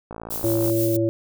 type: click train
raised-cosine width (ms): 1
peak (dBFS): -20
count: 34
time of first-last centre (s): 0.11-0.697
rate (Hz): 56.2
type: noise with tremolo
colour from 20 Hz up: violet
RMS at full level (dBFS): -28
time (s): 0.3-0.97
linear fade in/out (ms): 10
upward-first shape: sine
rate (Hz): 6.2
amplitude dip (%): 40
type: harmonic tone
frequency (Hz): 112.5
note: A2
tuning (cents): +39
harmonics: 1 / 3 / 5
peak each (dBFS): -25 / -20 / -25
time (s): 0.44-1.09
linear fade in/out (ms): 0
effects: none